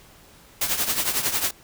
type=noise with tremolo; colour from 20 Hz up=white; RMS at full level=-21 dBFS; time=0.61-1.51 s; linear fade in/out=5 ms; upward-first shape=triangle; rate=11 Hz; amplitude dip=75%; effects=pink hiss -51 dBFS RMS until 1.63 s